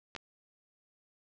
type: clicks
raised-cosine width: 0.2 ms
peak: -23 dBFS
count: 2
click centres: 0.151 / 0.163 s
effects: low-pass 6000 Hz 12 dB/octave